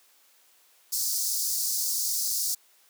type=high-pass noise; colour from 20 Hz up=pink; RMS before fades=-28 dBFS; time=0.92-2.55 s; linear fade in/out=10 ms; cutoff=4700 Hz; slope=48 dB/octave; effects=white hiss -61 dBFS RMS until 2.89 s + high-pass 400 Hz 12 dB/octave